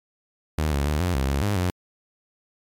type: tone with pitch steps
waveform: sawtooth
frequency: 77.3 / 70.3 / 75.1 / 89.3 / 66.8 / 69.5 / 102.1 / 89.9 Hz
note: D#2 / C#2 / D2 / F2 / C2 / C#2 / G#2 / F#2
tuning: -11 / +25 / +39 / +39 / +36 / +5 / -29 / -49 cents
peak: -17 dBFS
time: 0.58-1.7 s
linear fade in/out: 0 ms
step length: 140 ms
effects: MP3 96 kbps